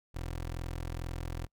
20% pulse tone, 42.24 Hz, E1, 43 cents sharp, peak -31 dBFS, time 0.14-1.47 s, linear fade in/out 20 ms, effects noise-tail reverb RT60 0.1 s tail -26 dB re dry

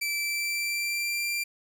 sawtooth tone with pitch glide, 2326 to 2369 Hz, D7 to D7, -17 to +14 cents, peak -24 dBFS, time 0.01-1.44 s, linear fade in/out 10 ms, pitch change +31 cents, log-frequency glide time 0.14-1.24 s, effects none

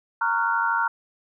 sine chord, Gb major seventh, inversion first, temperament just, 925 / 1110 / 1387.5 / 1480 Hz, Bb5 / Db6 / F6 / Gb6, -14 / +2 / -12 / 0 cents, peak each -24 / -30 / -24 / -28 dBFS, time 0.21-0.88 s, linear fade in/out 5 ms, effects none

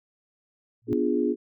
sine tone with exponential growth, 116.54 Hz, A#2, in tune, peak -26 dBFS, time 0.82-0.93 s, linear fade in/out 0 ms, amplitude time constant 22 ms
sine chord, B diminished seventh, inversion none, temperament equal, 246.9 / 293.7 / 349.2 / 415.3 Hz, B3 / D4 / F4 / Ab4, 0 / 0 / 0 / 0 cents, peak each -27 dBFS, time 0.87-1.36 s, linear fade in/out 50 ms
effects none

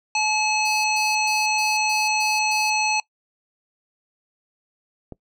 harmonic tone, 858 Hz, A5, 44 cents flat, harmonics 1 / 3 / 5 / 7 / 9, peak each -23 / -23 / -28 / -28 / -37 dBFS, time 0.15-3 s, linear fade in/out 2 ms
sawtooth tone bursts, 4699 Hz, D8, in tune, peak -30 dBFS, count 7, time 0.65-2.7 s, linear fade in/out 5 ms, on 190 ms, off 120 ms
click, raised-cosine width 2 ms, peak -22 dBFS, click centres 5.123 s
effects noise-tail reverb RT60 0.1 s tail -22 dB re dry

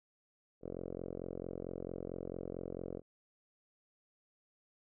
5% pulse tone with low-pass filter, 44.47 Hz, F1, 32 cents sharp, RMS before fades -43 dBFS, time 0.61-3.02 s, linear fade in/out 50 ms, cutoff 510 Hz, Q 2.2, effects none

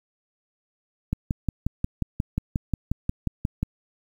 click train, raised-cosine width 5 ms, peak -11 dBFS, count 15, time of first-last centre 1.13-3.63 s, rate 5.6 Hz, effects 8-bit

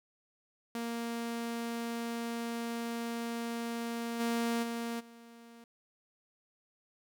sawtooth tone with level steps, 233.1 Hz, A#3, in tune, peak -31 / -26 / -31 / -48 dBFS, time 0.75-5.64 s, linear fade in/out 2 ms, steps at 4.19 / 4.62 / 4.99 s, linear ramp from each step 20 ms, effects none

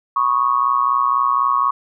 sine tone with amplitude modulation, 1108.7 Hz, C#6, in tune, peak -10 dBFS, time 0.16-1.71 s, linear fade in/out 5 ms, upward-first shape sine, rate 124 Hz, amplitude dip 85%, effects none

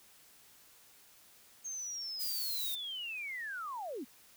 sine linear sweep, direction down, 6470 to 212.7 Hz, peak -38 dBFS, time 1.64-4.05 s, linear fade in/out 20 ms
violet noise, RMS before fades -38 dBFS, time 2.19-2.76 s, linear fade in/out 20 ms
effects white hiss -61 dBFS RMS until 4.36 s

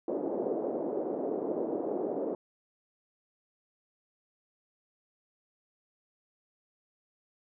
pink band-pass noise, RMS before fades -33 dBFS, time 0.08-2.35 s, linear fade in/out 2 ms, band 300 to 580 Hz, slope 24 dB/octave, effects none

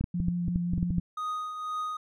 clicks, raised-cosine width 5 ms, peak -17 dBFS, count 11, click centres 0.01 / 0.041 / 0.202 / 0.284 / 0.482 / 0.559 / 0.735 / 0.78 / 0.829 / 0.906 / 0.983 s
sine tone with vibrato, 174.61 Hz, F3, in tune, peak -27 dBFS, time 0.14-1 s, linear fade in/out 5 ms, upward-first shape sine, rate 5.7 Hz, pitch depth 11 cents each way
triangle tone with tremolo, 1244.5 Hz, D#6, in tune, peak -27 dBFS, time 1.17-1.97 s, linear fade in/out 5 ms, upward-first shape triangle, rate 2 Hz, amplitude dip 55%
effects none

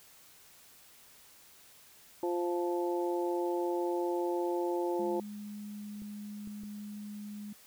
harmonic tone, 174.61 Hz, F3, in tune, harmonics 2 / 3 / 4 / 5, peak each -31 / -37 / -43 / -38 dBFS, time 2.23-5.2 s, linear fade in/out 2 ms
sine tone, 207.7 Hz, G#3, in tune, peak -40 dBFS, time 4.99-7.53 s, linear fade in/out 5 ms
clicks, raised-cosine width 3 ms, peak -39 dBFS, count 3, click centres 6.02 / 6.474 / 6.635 s
effects white hiss -58 dBFS RMS until 7.66 s

